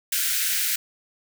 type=high-pass noise; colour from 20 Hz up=white; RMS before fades=-24 dBFS; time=0.12-0.76 s; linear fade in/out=5 ms; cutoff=1400 Hz; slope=96 dB/octave; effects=none